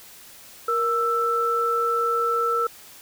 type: tone pair together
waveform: sine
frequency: 468.8 / 1326 Hz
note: A#4 / E6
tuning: +10 / +10 cents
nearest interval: octave + tritone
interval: 1800 cents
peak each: -25 / -21 dBFS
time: 0.68-2.67 s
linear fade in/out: 5 ms
effects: white hiss -46 dBFS RMS until 3.01 s